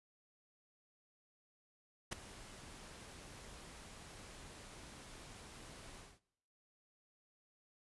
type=noise with ADSR envelope; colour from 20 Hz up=pink; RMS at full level=-38 dBFS; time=2.11-6.2 s; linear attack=16 ms; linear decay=8 ms; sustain=-16 dB; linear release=220 ms; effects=noise-tail reverb RT60 1.0 s tail -25 dB re dry + resampled to 24000 Hz